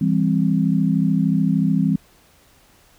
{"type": "chord", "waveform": "sine", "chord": "C major", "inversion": "first", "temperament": "equal with one note detuned", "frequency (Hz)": [164.81, 198.28, 261.6], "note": ["E3", "G3", "C4"], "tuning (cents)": [0, 20, 0], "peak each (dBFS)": [-19, -19, -21], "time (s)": [0.01, 1.96], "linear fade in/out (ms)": 5, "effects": ["pink hiss -54 dBFS RMS until 2.98 s"]}